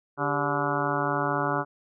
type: harmonic tone with a mistuned harmonic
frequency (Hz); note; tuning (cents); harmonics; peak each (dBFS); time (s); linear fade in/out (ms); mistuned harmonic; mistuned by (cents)
144.4; D3; -29; 1 / 2 / 3 / 4 / 5 / 6 / 7 / 8 / 9 / 10; -33 / -33 / -33 / -33 / -33 / -33 / -33 / -33 / -33 / -33; 0.17-1.65; 50; 3; -130
effects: none